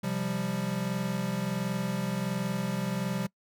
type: chord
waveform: square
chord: C suspended fourth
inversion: none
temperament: equal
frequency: 130.81 / 174.61 / 196 Hz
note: C3 / F3 / G3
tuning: 0 / 0 / 0 cents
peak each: -36 / -34 / -33 dBFS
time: 0.03-3.27 s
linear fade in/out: 10 ms
effects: noise-tail reverb RT60 0.1 s tail -24 dB re dry